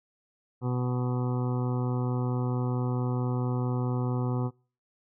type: harmonic tone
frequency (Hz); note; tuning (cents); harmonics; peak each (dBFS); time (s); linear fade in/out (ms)
124.5; B2; +14; 1 / 2 / 3 / 4 / 6 / 7 / 8 / 9 / 10; -27 / -33 / -37 / -39 / -43 / -44 / -45 / -46 / -47; 0.61-4.51; 50
effects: noise-tail reverb RT60 0.4 s tail -26 dB re dry